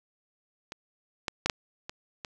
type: clicks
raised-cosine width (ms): 0.2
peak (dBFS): -21 / -12 / -9 / -6 / -20 / -20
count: 6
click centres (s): 0.721 / 1.282 / 1.46 / 1.498 / 1.895 / 2.248
effects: none